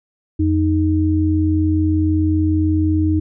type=tone pair together; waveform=sine; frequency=87.31 / 311.1 Hz; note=F2 / D#4; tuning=0 / 0 cents; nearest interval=octave + minor seventh; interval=2200 cents; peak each=-16 dBFS; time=0.39-3.2 s; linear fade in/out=10 ms; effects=none